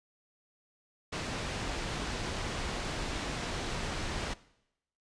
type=low-pass noise; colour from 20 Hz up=pink; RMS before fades=-36 dBFS; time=1.12-4.34 s; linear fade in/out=10 ms; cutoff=5800 Hz; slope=12 dB/octave; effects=noise-tail reverb RT60 0.8 s tail -19 dB re dry + resampled to 22050 Hz